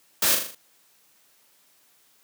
white noise with echo, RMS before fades -21 dBFS, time 0.22-0.35 s, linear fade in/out 5 ms, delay 40 ms, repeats 5, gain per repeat -5 dB, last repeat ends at 0.55 s, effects white hiss -61 dBFS RMS until 2.23 s + high-pass 150 Hz 12 dB/octave

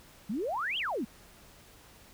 sine exponential two-way sweep, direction up then down, 185 to 3341 to 194.2 Hz, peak -30 dBFS, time 0.29-1.05 s, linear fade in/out 10 ms, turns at 0.78 s, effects pink hiss -56 dBFS RMS until 2.13 s

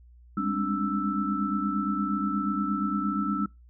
sine tone cluster, 199.3 / 207.8 / 264.5 / 293.9 / 1321 Hz, G3 / G#3 / C4 / D4 / E6, +29 / +1 / +19 / +1 / +3 cents, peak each -30 / -33 / -35 / -31 / -30 dBFS, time 0.37-3.46 s, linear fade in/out 5 ms, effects noise-tail reverb RT60 0.2 s tail -24 dB re dry + added 60 Hz sine -50 dBFS peak until 3.69 s

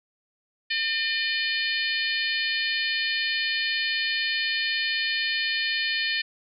harmonic tone with a mistuned harmonic, 603 Hz, D5, 46 cents sharp, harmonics 3 / 4 / 5 / 6 / 7 / 8, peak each -28 / -30 / -31 / -34 / -31 / -37 dBFS, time 0.7-6.22 s, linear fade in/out 10 ms, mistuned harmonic 7, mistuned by +24 cents, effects none

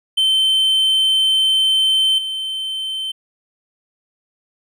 triangle tone with level steps, 3091 Hz, G7, 25 cents flat, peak -11 / -20 dBFS, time 0.17-3.12 s, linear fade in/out 10 ms, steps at 2.18 s, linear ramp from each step 5 ms, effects none

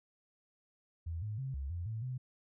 sine tone with pitch steps, 82.9 / 106.2 / 133.4 / 68.4 / 86.7 / 111 / 127.5 Hz, E2 / G#2 / C3 / C#2 / F2 / A2 / C3, +10 / +39 / +34 / -23 / -12 / +16 / -44 cents, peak -36 dBFS, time 1.06-2.18 s, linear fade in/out 10 ms, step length 160 ms, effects none

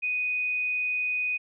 sine tone, 2489 Hz, D#7, in tune, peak -25 dBFS, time 0.02-1.38 s, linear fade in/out 20 ms, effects none

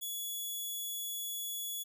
5% pulse tone, 3400 Hz, G#7, 40 cents sharp, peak -29 dBFS, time 0.01-1.84 s, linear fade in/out 20 ms, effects none

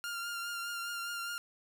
sawtooth tone with vibrato, 1396.9 Hz, F6, in tune, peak -33 dBFS, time 0.04-1.38 s, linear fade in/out 0 ms, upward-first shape triangle, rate 4.9 Hz, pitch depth 27 cents each way, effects none

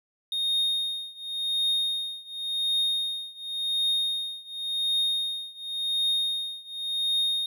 triangle tone with tremolo, 3700 Hz, A#7, 14 cents flat, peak -20 dBFS, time 0.32-7.46 s, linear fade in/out 2 ms, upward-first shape triangle, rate 0.91 Hz, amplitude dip 95%, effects none

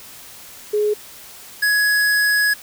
sine / square tone pair in turn, 420 / 1675.7 Hz, G#4 / G#6, +19 / +15 cents, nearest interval 2 octaves, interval 2396 cents, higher second, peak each -15 dBFS, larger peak neither, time 0.73-0.94 / 1.62-2.54 s, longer second, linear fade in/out 10 ms, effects white hiss -40 dBFS RMS until 2.62 s

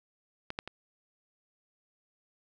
clicks, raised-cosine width 0.3 ms, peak -20 / -17 / -24 dBFS, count 3, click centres 0.504 / 0.589 / 0.676 s, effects none

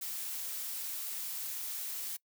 blue noise, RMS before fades -39 dBFS, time 0.01-2.17 s, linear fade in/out 10 ms, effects noise-tail reverb RT60 0.1 s tail -23 dB re dry

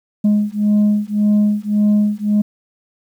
sine beating tone pair, 207.7 / 209.5 Hz, G#3 / G#3, 0 / +15 cents, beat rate 1.8 Hz, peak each -13 dBFS, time 0.24-2.42 s, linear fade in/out 10 ms, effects tanh soft clip ceiling -9 dBFS + 8-bit

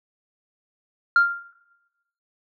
sine tone with exponential decay, 1395 Hz, F6, 2 cents flat, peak -9 dBFS, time 1.16-1.53 s, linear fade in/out 2 ms, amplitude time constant 79 ms, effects noise-tail reverb RT60 1.0 s tail -17 dB re dry + tanh soft clip ceiling -10 dBFS

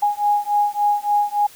sine beating tone pair, 824 / 827.5 Hz, G#5 / G#5, -14 / -6 cents, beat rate 3.5 Hz, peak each -19 dBFS, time 0.02-1.47 s, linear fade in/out 10 ms, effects white hiss -45 dBFS RMS until 1.55 s

